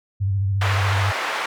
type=tone with vibrato; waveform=sine; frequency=98 Hz; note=G2; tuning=in tune; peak=-18 dBFS; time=0.2-1.12 s; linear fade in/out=20 ms; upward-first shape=square; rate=14 Hz; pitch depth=43 cents each way
type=band-pass noise; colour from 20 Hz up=white; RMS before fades=-25 dBFS; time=0.61-1.46 s; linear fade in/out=5 ms; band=640 to 1800 Hz; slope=12 dB/octave
effects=none